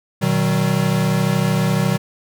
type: chord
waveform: square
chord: B major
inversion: none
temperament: equal with one note detuned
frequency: 123.47 / 155.56 / 189.43 Hz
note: B2 / D#3 / F#3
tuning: 0 / 0 / +41 cents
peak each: -22 / -20 / -20 dBFS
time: 0.21-1.98 s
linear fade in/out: 20 ms
effects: none